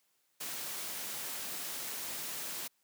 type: noise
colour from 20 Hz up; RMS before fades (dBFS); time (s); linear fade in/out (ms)
white; -40; 0.4-2.68; 10
effects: white hiss -75 dBFS RMS until 2.83 s + high-pass 150 Hz 12 dB/octave